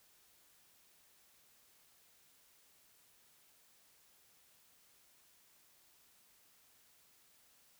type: silence
effects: white hiss -68 dBFS RMS until 7.79 s